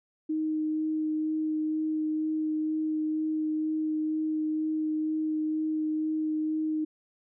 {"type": "tone with vibrato", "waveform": "sine", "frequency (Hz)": 311.1, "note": "D#4", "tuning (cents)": 0, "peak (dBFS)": -26, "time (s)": [0.29, 6.85], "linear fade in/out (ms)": 10, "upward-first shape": "sine", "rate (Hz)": 2.1, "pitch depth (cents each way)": 9, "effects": []}